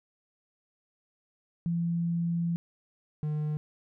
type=tone pair in turn; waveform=sine / triangle; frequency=169.7 / 151.41 Hz; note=F3 / D#3; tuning=-49 / -47 cents; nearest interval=major second; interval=198 cents; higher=first; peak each=-26 / -26 dBFS; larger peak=neither; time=1.66-2.56 / 3.23-3.57 s; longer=first; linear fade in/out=0 ms; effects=none